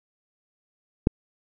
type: click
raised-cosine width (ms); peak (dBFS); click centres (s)
3; -4; 1.071
effects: none